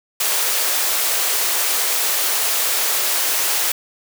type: high-pass noise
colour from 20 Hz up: white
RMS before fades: -19 dBFS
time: 0.2-3.72 s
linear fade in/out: 5 ms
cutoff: 390 Hz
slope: 24 dB/octave
effects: none